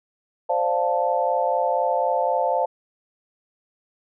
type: chord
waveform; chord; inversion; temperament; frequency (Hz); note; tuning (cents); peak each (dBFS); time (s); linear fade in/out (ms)
sine; D minor seventh; third; equal; 523.3 / 587.3 / 698.5 / 880; C5 / D5 / F5 / A5; 0 / 0 / 0 / 0; -24 / -26 / -24 / -24; 0.49-2.66; 10
effects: none